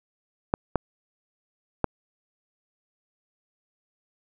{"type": "clicks", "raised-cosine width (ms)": 1, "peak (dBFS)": -7, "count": 3, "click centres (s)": [0.539, 0.757, 1.843], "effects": []}